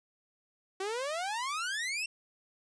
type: exponential sweep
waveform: sawtooth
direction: up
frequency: 372.7 to 2752 Hz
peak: -29 dBFS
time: 0.8-2.06 s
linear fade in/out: 5 ms
effects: resampled to 22050 Hz